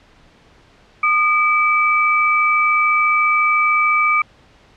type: tone pair together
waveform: sine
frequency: 1222 / 2307 Hz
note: D#6 / D7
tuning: -32 / -31 cents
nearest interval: major seventh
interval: 1101 cents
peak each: -15 dBFS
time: 1.03-4.22 s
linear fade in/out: 5 ms
effects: pink hiss -50 dBFS RMS until 4.76 s + low-pass 4000 Hz 12 dB/octave